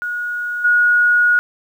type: tone with level steps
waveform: sine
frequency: 1449 Hz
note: F#6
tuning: 37 cents flat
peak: -20 / -10 dBFS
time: 0.02-1.39 s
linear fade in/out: 0 ms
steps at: 0.64 s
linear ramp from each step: 10 ms
effects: 8-bit